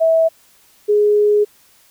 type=tone pair in turn; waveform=sine; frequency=651 / 416.6 Hz; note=E5 / G#4; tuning=-22 / +5 cents; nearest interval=minor sixth; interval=773 cents; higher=first; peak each=-10 dBFS; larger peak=neither; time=0-0.29 / 0.88-1.45 s; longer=second; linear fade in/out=20 ms; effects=white hiss -52 dBFS RMS until 1.9 s